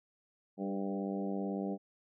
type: harmonic tone with a mistuned harmonic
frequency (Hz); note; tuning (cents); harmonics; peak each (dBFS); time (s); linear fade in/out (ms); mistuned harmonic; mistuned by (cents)
98; G2; 0; 2 / 3 / 4 / 5 / 6 / 7 / 8; -36 / -40 / -42 / -44 / -46 / -47 / -48; 0.57-1.78; 50; 4; +17
effects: none